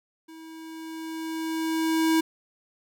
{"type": "tone with level ramp", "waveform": "square", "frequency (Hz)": 322.1, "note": "E4", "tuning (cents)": -40, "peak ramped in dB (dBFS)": [-44, -19], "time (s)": [0.28, 2.21], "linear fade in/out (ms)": 10, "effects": []}